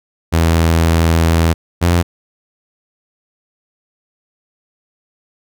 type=tone pair in turn; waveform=sawtooth; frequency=82.41 / 86.44 Hz; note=E2 / F2; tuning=0 / -17 cents; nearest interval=minor second; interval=83 cents; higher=second; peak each=-6 / -6 dBFS; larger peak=neither; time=0.32-1.54 / 1.81-2.03 s; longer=first; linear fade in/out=20 ms; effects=none